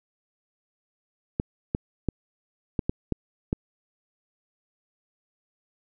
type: clicks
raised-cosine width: 3 ms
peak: -11 dBFS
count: 7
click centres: 1.399 / 1.749 / 2.087 / 2.792 / 2.895 / 3.123 / 3.529 s
effects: none